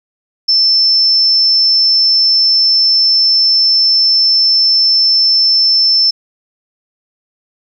sine tone, 5310 Hz, E8, 12 cents sharp, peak -7 dBFS, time 0.48-6.11 s, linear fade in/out 10 ms, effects 8-bit

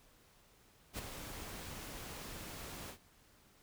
pink noise with ADSR envelope, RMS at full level -40 dBFS, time 0.93-2.98 s, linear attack 57 ms, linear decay 9 ms, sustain -7 dB, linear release 89 ms, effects pink hiss -66 dBFS RMS until 3.62 s

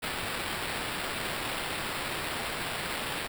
white noise with sample-and-hold, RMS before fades -34 dBFS, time 0.02-3.28 s, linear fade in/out 20 ms, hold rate 6300 Hz, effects none

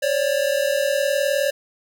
square tone pair together, 543.6 / 583 Hz, C#5 / D5, -34 / -13 cents, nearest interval minor second, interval 121 cents, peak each -22 dBFS, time 0.02-1.51 s, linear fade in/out 10 ms, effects none

